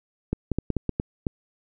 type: clicks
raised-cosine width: 3 ms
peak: -11 dBFS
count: 8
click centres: 0.33 / 0.517 / 0.586 / 0.703 / 0.767 / 0.893 / 0.999 / 1.268 s
effects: none